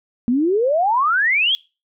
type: exponential sweep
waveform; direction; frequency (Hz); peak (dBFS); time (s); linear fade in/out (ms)
sine; up; 230 to 3402; -14; 0.28-1.55; 0
effects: noise-tail reverb RT60 0.3 s tail -23 dB re dry